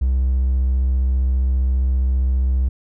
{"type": "tone with vibrato", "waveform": "triangle", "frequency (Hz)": 64.5, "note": "C2", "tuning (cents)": -24, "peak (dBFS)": -12, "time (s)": [0.01, 2.69], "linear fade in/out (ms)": 10, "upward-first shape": "square", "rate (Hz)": 15, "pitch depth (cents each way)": 13, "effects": ["tanh soft clip ceiling -9 dBFS"]}